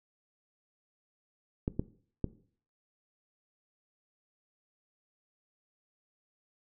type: clicks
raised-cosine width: 3 ms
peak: -17 dBFS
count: 3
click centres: 1.679 / 1.795 / 2.243 s
effects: noise-tail reverb RT60 0.5 s tail -17 dB re dry